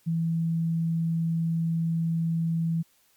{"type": "tone", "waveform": "sine", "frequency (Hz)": 164.9, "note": "E3", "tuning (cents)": 1, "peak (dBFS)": -23, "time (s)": [0.06, 2.83], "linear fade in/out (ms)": 20, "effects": ["white hiss -64 dBFS RMS until 3.16 s", "MP3 96 kbps"]}